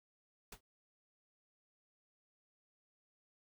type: noise with exponential decay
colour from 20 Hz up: pink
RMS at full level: -44 dBFS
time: 0.52-0.61 s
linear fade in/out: 5 ms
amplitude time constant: 19 ms
effects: none